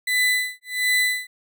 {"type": "tone with tremolo", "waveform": "35% pulse", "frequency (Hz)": 1999, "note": "B6", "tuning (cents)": 20, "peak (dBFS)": -15, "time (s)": [0.07, 1.27], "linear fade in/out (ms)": 5, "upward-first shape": "sine", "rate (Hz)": 1.4, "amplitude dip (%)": 100, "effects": []}